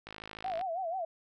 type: click train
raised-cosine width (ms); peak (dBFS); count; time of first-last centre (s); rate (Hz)
0.3; -27; 30; 0.07-0.612; 53.5
type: tone with vibrato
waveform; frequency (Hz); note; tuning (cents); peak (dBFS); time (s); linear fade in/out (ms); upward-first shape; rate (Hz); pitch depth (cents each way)
sine; 708; F5; +23; -32; 0.44-1.05; 5; sine; 6.2; 150
effects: none